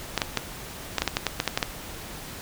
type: clicks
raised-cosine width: 0.2 ms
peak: -5 dBFS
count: 12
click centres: 0.177 / 0.218 / 0.373 / 0.983 / 1.02 / 1.077 / 1.169 / 1.267 / 1.401 / 1.477 / 1.575 / 1.628 s
effects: pink hiss -39 dBFS RMS until 2.41 s